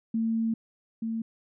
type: tone pair in turn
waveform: sine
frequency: 225.6 / 225.6 Hz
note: A3 / A3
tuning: +44 / +44 cents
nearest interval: unison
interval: 0 cents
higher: neither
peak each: -24 / -28 dBFS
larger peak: first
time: 0.14-0.54 / 1.02-1.22 s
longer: first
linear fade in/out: 5 ms
effects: none